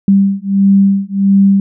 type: beating tone pair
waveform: sine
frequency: 196 / 197.5 Hz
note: G3 / G3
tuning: 0 / +13 cents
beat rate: 1.5 Hz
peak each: -10 dBFS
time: 0.08-1.6 s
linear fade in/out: 2 ms
effects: none